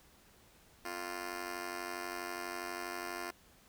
10% pulse tone with amplitude modulation, 349.2 Hz, F4, in tune, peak -27 dBFS, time 0.85-3.31 s, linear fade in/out 5 ms, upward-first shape sine, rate 92.3 Hz, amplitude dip 90%, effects pink hiss -63 dBFS RMS until 3.68 s

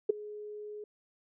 sine tone with ADSR envelope, 419.7 Hz, G#4, 18 cents sharp, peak -18 dBFS, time 0.09-0.84 s, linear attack 9 ms, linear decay 10 ms, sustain -22 dB, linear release 3 ms, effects none

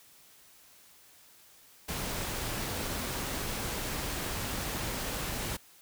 pink noise, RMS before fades -35 dBFS, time 1.88-5.57 s, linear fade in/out 10 ms, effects white hiss -58 dBFS RMS until 5.81 s

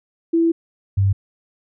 sine tone pair in turn, 332 / 98.05 Hz, E4 / G2, +12 / +1 cents, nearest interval octave + major sixth, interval 2111 cents, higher first, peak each -13 dBFS, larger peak neither, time 0.33-0.52 / 0.97-1.13 s, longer first, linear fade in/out 10 ms, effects none

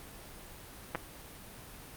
clicks, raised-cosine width 0.5 ms, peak -18 / -19 dBFS, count 2, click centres 0.949 / 0.955 s, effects pink hiss -49 dBFS RMS until 1.96 s + Opus 32 kbps

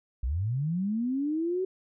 sine linear sweep, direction up, 54.2 to 381.6 Hz, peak -26 dBFS, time 0.23-1.65 s, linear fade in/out 5 ms, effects none

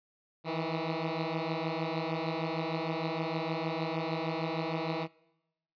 10% pulse beating tone pair, 158.7 / 165.2 Hz, D#3 / E3, +35 / +4 cents, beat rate 6.5 Hz, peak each -26 dBFS, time 0.44-5.08 s, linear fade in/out 50 ms, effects noise-tail reverb RT60 0.9 s tail -23 dB re dry + resampled to 11025 Hz

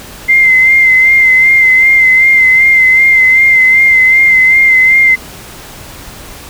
sine tone with vibrato, 2080 Hz, C7, 11 cents flat, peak -3 dBFS, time 0.28-5.16 s, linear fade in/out 20 ms, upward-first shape sine, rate 2.6 Hz, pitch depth 32 cents each way, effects pink hiss -30 dBFS RMS until 6.49 s

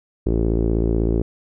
sawtooth tone with low-pass filter, 56.1 Hz, A1, 34 cents sharp, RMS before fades -19 dBFS, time 0.26-1.22 s, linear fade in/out 5 ms, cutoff 380 Hz, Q 3.8, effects none

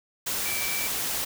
sine tone in noise, 2320 Hz, D7, 22 cents flat, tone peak -32 dBFS, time 0.45-0.88 s, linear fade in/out 10 ms, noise white, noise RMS -29 dBFS, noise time 0.26-1.25 s, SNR -6 dB, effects none

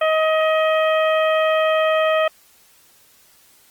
harmonic tone, 631 Hz, D#5, 24 cents sharp, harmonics 1 / 2 / 3 / 4 / 5, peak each -16 / -22 / -26 / -28 / -30 dBFS, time 0.01-2.28 s, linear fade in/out 5 ms, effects white hiss -53 dBFS RMS until 3.7 s + Opus 24 kbps

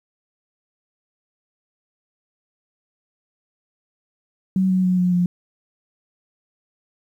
sine tone with pitch steps, 188.6 / 185.68 / 182.81 / 179.98 / 177.19 Hz, F#3 / F#3 / F#3 / F#3 / F3, +33 / +6 / -21 / -48 / +25 cents, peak -15 dBFS, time 4.56-5.26 s, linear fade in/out 2 ms, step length 140 ms, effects 9-bit

